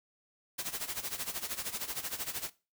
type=noise with tremolo; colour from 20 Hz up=white; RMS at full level=-35 dBFS; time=0.58-2.5 s; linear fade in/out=10 ms; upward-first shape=sine; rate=13 Hz; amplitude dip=80%; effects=noise-tail reverb RT60 0.3 s tail -19 dB re dry